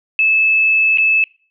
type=tone with dropouts; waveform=sine; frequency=2612 Hz; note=E7; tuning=17 cents flat; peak=-10 dBFS; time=0.19-1.24 s; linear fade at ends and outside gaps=1 ms; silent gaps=0.974-0.983 s; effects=noise-tail reverb RT60 0.4 s tail -23 dB re dry